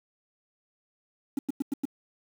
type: tone bursts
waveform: triangle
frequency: 277.2 Hz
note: C#4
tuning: in tune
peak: -21 dBFS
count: 5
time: 1.37-1.854 s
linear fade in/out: 5 ms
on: 20 ms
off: 96 ms
effects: tanh soft clip ceiling -20 dBFS + 8-bit